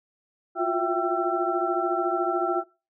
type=tone cluster; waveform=sine; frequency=346.5 / 360.3 / 667 / 779 / 1342 Hz; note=F4 / F#4 / E5 / G5 / E6; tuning=-14 / -46 / +20 / -11 / +31 cents; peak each=-29 dBFS; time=0.55-2.64 s; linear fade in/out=50 ms; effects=noise-tail reverb RT60 0.3 s tail -21 dB re dry